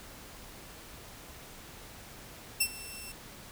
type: tone with ADSR envelope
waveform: 10% pulse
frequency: 2693 Hz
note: E7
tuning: 36 cents sharp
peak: -14 dBFS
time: 2.6-3.12 s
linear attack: 10 ms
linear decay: 65 ms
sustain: -20 dB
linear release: 4 ms
effects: pink hiss -49 dBFS RMS until 3.51 s